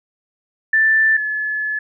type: tone pair in turn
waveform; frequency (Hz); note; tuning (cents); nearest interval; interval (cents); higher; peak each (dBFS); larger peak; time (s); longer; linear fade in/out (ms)
sine; 1767 / 1717.7; A6 / A6; +7 / -42; unison; 49; first; -11 / -19; first; 0.73-1.17 / 1.17-1.79; second; 5
effects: none